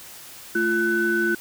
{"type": "tone cluster", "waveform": "sine", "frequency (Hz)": [221.7, 345.2, 1501], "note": ["A3", "F4", "F#6"], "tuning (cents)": [13, -20, 24], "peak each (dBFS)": [-27, -22, -21], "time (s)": [0.55, 1.35], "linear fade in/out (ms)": 5, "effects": ["tanh soft clip ceiling -11 dBFS", "white hiss -42 dBFS RMS until 1.4 s"]}